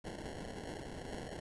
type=noise with sample-and-hold; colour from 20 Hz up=violet; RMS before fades=-45 dBFS; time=0.04-1.4 s; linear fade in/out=5 ms; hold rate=1225 Hz; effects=resampled to 24000 Hz